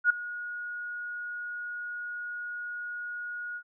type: tone with ADSR envelope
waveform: sine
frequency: 1446 Hz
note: F#6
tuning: 40 cents flat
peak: -16 dBFS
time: 0.04-3.63 s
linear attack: 60 ms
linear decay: 6 ms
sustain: -18 dB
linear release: 69 ms
effects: none